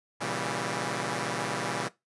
5% pulse chord, A# diminished seventh, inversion none, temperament equal with one note detuned, 119.26 / 138.59 / 164.81 / 196 Hz, A#2 / C#3 / E3 / G3, +40 / 0 / 0 / 0 cents, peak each -24 dBFS, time 0.2-1.89 s, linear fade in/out 20 ms, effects noise-tail reverb RT60 0.2 s tail -19 dB re dry + resampled to 24000 Hz

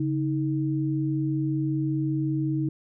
sine tone pair together, 140.32 / 315 Hz, C#3 / D#4, +21 / +21 cents, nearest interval octave + major second, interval 1400 cents, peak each -26 dBFS, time 0-2.69 s, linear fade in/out 5 ms, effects none

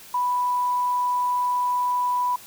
sine tone, 987.8 Hz, B5, in tune, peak -20 dBFS, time 0.14-2.36 s, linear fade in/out 5 ms, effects white hiss -45 dBFS RMS until 2.46 s

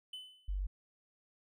triangle tone with exponential decay, 3021 Hz, F#7, 35 cents sharp, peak -39 dBFS, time 0.13-0.59 s, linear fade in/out 5 ms, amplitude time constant 100 ms
sine tone, 47.9 Hz, G1, 39 cents flat, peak -33 dBFS, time 0.48-0.67 s, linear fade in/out 10 ms
effects none

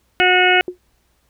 harmonic tone, 364.6 Hz, F#4, 25 cents flat, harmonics 1 / 2 / 4 / 5 / 6 / 7 / 8, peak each -18 / -17 / -17 / -23 / -18 / -20 / -20 dBFS, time 0.2-0.61 s, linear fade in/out 0 ms
sine tone with exponential decay, 360.8 Hz, F#4, 44 cents flat, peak -18 dBFS, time 0.68-0.78 s, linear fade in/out 1 ms, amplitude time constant 20 ms
effects added 60 Hz sine -63 dBFS peak until 1.29 s + pink hiss -63 dBFS RMS until 1.29 s

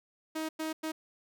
sawtooth tone bursts at uneven times, 315.7 Hz, D#4, 25 cents sharp, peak -29 dBFS, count 3, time 0.35-0.49 / 0.59-0.73 / 0.83-0.92 s, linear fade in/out 10 ms, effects none

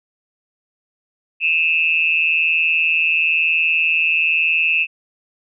sine tone with amplitude modulation, 2610 Hz, E7, 18 cents flat, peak -10 dBFS, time 1.4-4.87 s, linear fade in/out 50 ms, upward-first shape sine, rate 161 Hz, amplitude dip 85%, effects none

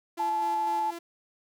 sawtooth tone with tremolo, 339.7 Hz, F4, 48 cents flat, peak -33 dBFS, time 0.17-0.99 s, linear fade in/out 10 ms, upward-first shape square, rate 4 Hz, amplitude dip 30%
sine tone with vibrato, 866 Hz, A5, 28 cents flat, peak -25 dBFS, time 0.19-0.91 s, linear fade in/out 10 ms, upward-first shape triangle, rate 15 Hz, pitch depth 15 cents each way
effects none

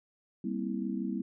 sine chord, C dominant seventh, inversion second, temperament just, 196.22 / 235.5 / 261.6 / 327 Hz, G3 / Bb3 / C4 / E4, +2 / +18 / 0 / -14 cents, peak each -35 / -36 / -38 / -38 dBFS, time 0.44-1.22 s, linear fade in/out 5 ms, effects none

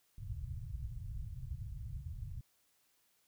white low-pass noise, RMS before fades -43 dBFS, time 0.18-2.41 s, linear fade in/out 2 ms, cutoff 130 Hz, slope 48 dB/octave, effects white hiss -74 dBFS RMS until 3.27 s

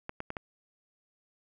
clicks, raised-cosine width 0.5 ms, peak -21 dBFS, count 4, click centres 0.094 / 0.204 / 0.304 / 0.368 s, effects none

